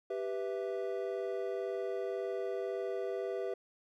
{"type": "chord", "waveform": "triangle", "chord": "E minor", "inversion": "first", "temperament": "equal", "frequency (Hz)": [392, 493.9, 659.3], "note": ["G4", "B4", "E5"], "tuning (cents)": [0, 0, 0], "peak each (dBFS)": [-35, -37, -39], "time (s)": [0.1, 3.54], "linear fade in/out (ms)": 5, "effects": []}